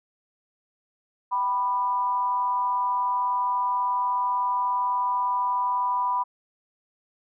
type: tone with amplitude modulation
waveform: sine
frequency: 987.8 Hz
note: B5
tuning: in tune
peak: -19 dBFS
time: 1.31-6.24 s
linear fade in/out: 20 ms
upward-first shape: sine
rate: 212 Hz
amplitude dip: 60%
effects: none